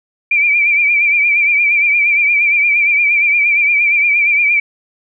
sine tone with vibrato, 2349 Hz, D7, in tune, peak -9 dBFS, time 0.31-4.6 s, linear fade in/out 5 ms, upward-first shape triangle, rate 8.6 Hz, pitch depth 71 cents each way, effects none

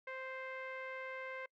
sawtooth tone with low-pass filter, 523 Hz, C5, 1 cent flat, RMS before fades -45 dBFS, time 0.07-1.46 s, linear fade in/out 5 ms, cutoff 2000 Hz, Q 4, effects noise-tail reverb RT60 0.1 s tail -25 dB re dry

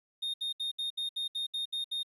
triangle tone bursts, 3683 Hz, A#7, 22 cents flat, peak -30 dBFS, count 10, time 0.22-2.032 s, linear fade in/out 10 ms, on 120 ms, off 68 ms, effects resampled to 32000 Hz + 11-bit

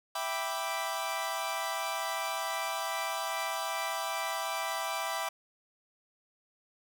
sawtooth chord, E minor seventh, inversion none, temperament equal, 659.3 / 784 / 987.8 / 1174.7 Hz, E5 / G5 / B5 / D6, 0 / 0 / 0 / 0 cents, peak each -34 dBFS, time 0.15-5.29 s, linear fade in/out 5 ms, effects none

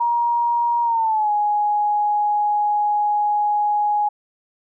sine tone with pitch glide, 946 to 833.1 Hz, A#5 to G#5, +25 to +5 cents, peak -16 dBFS, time 0-4.09 s, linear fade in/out 10 ms, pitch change -220 cents, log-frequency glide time 0.83-1.31 s, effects none

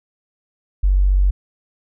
triangle tone with tanh clipping, 47.47 Hz, F#1, 45 cents sharp, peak -11 dBFS, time 0.83-1.31 s, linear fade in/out 10 ms, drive 3 dB, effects none

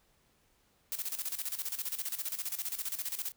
blue noise with tremolo, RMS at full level -35 dBFS, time 0.92-3.32 s, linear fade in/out 0 ms, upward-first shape square, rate 15 Hz, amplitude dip 75%, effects pink hiss -70 dBFS RMS until 3.36 s

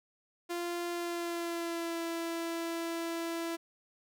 sawtooth tone with pitch glide, 346.5 to 333.9 Hz, F4 to E4, -14 to +22 cents, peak -30 dBFS, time 0.49-3.57 s, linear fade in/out 20 ms, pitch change -64 cents, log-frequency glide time 0.91-2.02 s, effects none

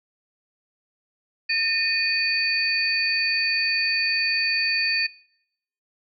sine tone cluster, 1816 / 2474 / 4545 Hz, A#6 / D#7 / C#8, -46 / -10 / +42 cents, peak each -27 / -23 / -25 dBFS, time 1.49-5.07 s, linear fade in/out 10 ms, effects noise-tail reverb RT60 0.8 s tail -26 dB re dry

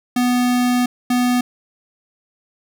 square tone pair in turn, 246.9 / 246.9 Hz, B3 / B3, 0 / 0 cents, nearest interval unison, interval 0 cents, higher neither, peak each -15 dBFS, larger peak neither, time 0.16-0.86 / 1.1-1.41 s, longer first, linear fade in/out 5 ms, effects none

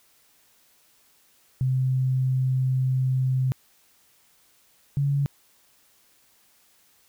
sine tone pair in turn, 130 / 140.9 Hz, C3 / C#3, -11 / +29 cents, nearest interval minor second, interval 140 cents, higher second, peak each -20 dBFS, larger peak neither, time 1.61-3.52 / 4.97-5.26 s, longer first, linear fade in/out 0 ms, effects white hiss -61 dBFS RMS until 7.08 s

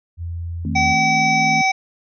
sine tone, 85 Hz, F2, 46 cents flat, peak -24 dBFS, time 0.17-0.96 s, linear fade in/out 50 ms
sine chord, A diminished, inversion second, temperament just, 158.4 / 220 / 264 Hz, Eb3 / A3 / C4, +31 / 0 / +16 cents, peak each -25 / -25 / -28 dBFS, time 0.65-1.62 s, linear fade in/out 2 ms
harmonic tone, 763 Hz, G5, 47 cents flat, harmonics 1 / 3 / 5 / 7 / 8, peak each -17 / -17 / -32 / -29 / -31 dBFS, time 0.75-1.72 s, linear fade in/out 10 ms
effects none

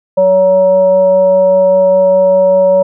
sine tone with frequency modulation, 563 Hz, C#5, 27 cents sharp, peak -5 dBFS, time 0.17-2.83 s, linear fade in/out 10 ms, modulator 377 Hz, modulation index 0.32, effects none

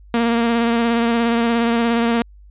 sawtooth tone with vibrato, 233.1 Hz, A#3, in tune, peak -11 dBFS, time 0.14-2.22 s, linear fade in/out 2 ms, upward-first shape sine, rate 17 Hz, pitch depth 24 cents each way, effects added 50 Hz sine -41 dBFS peak until 2.5 s + resampled to 8000 Hz

